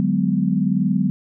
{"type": "chord", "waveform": "sine", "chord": "G# half-diminished seventh", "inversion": "second", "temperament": "just", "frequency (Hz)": [149.51, 186.89, 207.7, 249.2], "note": ["D3", "F#3", "G#3", "B3"], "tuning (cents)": [31, 18, 0, 16], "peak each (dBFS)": [-25, -19, -22, -23], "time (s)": [0, 1.1], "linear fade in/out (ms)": 0, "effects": []}